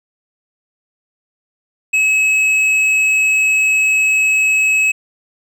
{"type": "tone with hard clipping", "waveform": "triangle", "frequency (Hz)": 2572, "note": "E7", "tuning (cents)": -43, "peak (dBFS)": -12, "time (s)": [1.93, 4.92], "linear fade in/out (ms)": 10, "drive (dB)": 9, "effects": []}